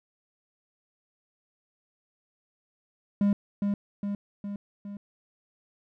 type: tone with echo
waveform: triangle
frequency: 202.2 Hz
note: G#3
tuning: 46 cents flat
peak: -18 dBFS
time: 3.21-3.33 s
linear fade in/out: 2 ms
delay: 410 ms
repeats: 4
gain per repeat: -4 dB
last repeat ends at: 4.97 s
effects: none